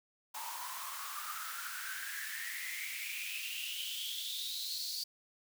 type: noise with high-pass filter sweep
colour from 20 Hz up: white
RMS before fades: -41 dBFS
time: 0.34-5.04 s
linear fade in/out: 10 ms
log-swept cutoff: 890 to 4600 Hz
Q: 8.9
effects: none